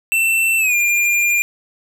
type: tone with pitch glide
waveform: square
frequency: 2681 to 2402 Hz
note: E7 to D7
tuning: +29 to +38 cents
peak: -14 dBFS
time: 0.12-1.42 s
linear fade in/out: 0 ms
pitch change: -191 cents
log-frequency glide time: 0.58-0.75 s
effects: none